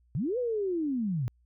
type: linear two-way sweep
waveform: sine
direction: up then down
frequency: 110 to 509 to 110 Hz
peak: -27 dBFS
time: 0.15-1.28 s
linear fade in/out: 0 ms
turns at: 0.38 s
effects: added 60 Hz sine -62 dBFS peak until 1.45 s